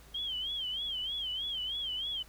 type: tone with vibrato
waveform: sine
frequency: 3168 Hz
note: G7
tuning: 18 cents sharp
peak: -33 dBFS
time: 0.14-2.23 s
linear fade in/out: 10 ms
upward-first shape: sine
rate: 3.2 Hz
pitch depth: 120 cents each way
effects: added 55 Hz sine -54 dBFS peak until 2.28 s + pink hiss -58 dBFS RMS until 2.28 s